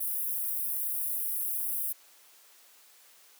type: high-pass noise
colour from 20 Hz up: white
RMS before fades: -32 dBFS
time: 0-1.93 s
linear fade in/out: 10 ms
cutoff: 10000 Hz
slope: 48 dB/octave
effects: white hiss -58 dBFS RMS until 3.39 s + high-pass 400 Hz 12 dB/octave